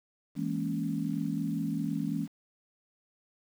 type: chord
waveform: sine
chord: A# half-diminished seventh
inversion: second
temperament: equal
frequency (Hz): 164.81 / 207.7 / 233.1 / 277.2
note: E3 / G#3 / A#3 / C#4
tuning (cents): 0 / 0 / 0 / 0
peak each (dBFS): -34 / -35 / -36 / -34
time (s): 0.35-2.28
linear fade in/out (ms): 50
effects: 9-bit